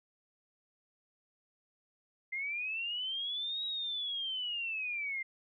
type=linear two-way sweep; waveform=sine; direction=up then down; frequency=2076 to 3843 to 2076 Hz; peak=-34 dBFS; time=2.32-5.23 s; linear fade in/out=10 ms; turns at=3.65 s; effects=none